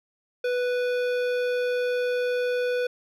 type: tone with hard clipping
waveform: sine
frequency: 493.9 Hz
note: B4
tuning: in tune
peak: -25 dBFS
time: 0.44-2.87 s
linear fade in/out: 5 ms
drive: 14 dB
effects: none